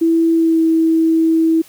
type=tone with pitch glide; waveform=sine; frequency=329.6 to 324.5 Hz; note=E4 to E4; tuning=0 to -27 cents; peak=-10 dBFS; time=0.01-1.62 s; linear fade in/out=10 ms; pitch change=-27 cents; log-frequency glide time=0.33-0.61 s; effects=white hiss -45 dBFS RMS until 1.68 s